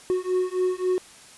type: beating tone pair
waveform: triangle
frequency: 365.5 / 369.2 Hz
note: F#4 / F#4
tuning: -21 / -4 cents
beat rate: 3.7 Hz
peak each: -23 dBFS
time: 0.1-0.98 s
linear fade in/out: 0 ms
effects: white hiss -48 dBFS RMS until 1.37 s + resampled to 24000 Hz